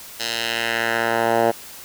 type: tone with band-pass filter sweep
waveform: 10% pulse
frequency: 115.7 Hz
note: A#2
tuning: 13 cents flat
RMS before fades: -21 dBFS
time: 0.19-1.52 s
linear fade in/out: 20 ms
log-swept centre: 4600 to 670 Hz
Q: 1.4
effects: white hiss -39 dBFS RMS until 1.84 s